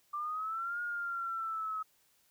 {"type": "exponential two-way sweep", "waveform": "sine", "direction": "up then down", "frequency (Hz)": [1175, 1433, 1276], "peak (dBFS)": -34, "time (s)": [0.13, 1.83], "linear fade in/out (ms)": 10, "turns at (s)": 0.81, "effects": ["white hiss -70 dBFS RMS until 2.3 s"]}